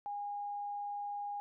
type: tone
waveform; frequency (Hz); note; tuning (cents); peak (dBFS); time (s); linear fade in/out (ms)
sine; 817; G#5; -29; -37; 0.06-1.4; 0
effects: none